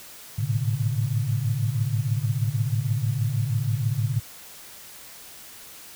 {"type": "tone cluster", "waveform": "sine", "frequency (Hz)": [105, 111.3, 127.9, 144], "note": ["G#2", "A2", "C3", "D3"], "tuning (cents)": [19, 20, -39, -34], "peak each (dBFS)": [-29, -25, -29, -28], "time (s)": [0.38, 4.2], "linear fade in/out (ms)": 10, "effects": ["white hiss -44 dBFS RMS until 5.95 s"]}